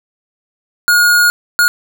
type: tone bursts at uneven times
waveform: square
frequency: 1436 Hz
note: F6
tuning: 48 cents sharp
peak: -8 dBFS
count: 2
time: 0.88-1.3 / 1.59-1.68 s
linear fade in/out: 0 ms
effects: none